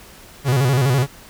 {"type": "tone with vibrato", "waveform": "45% pulse", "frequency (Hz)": 131.5, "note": "C3", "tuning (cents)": 9, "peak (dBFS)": -14, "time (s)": [0.44, 1.07], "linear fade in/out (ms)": 50, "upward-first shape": "square", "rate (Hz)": 12, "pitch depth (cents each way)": 110, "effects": ["pink hiss -43 dBFS RMS until 1.29 s"]}